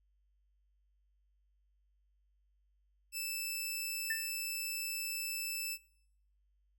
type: tone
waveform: 10% pulse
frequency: 2637 Hz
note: E7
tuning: in tune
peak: -28 dBFS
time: 3.12-5.78 s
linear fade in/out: 50 ms
type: tone with exponential decay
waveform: sine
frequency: 1790 Hz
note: A6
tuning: 29 cents sharp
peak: -30 dBFS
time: 4.1-4.31 s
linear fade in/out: 5 ms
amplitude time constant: 45 ms
effects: noise-tail reverb RT60 0.7 s tail -21 dB re dry + added 50 Hz sine -70 dBFS peak until 6.78 s